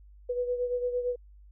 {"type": "beating tone pair", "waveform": "sine", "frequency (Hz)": [490.9, 499.7], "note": ["B4", "B4"], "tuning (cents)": [-10, 20], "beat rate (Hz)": 8.8, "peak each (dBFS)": [-28, -35], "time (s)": [0.29, 1.16], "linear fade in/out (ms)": 10, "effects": ["added 50 Hz sine -50 dBFS peak until 1.51 s"]}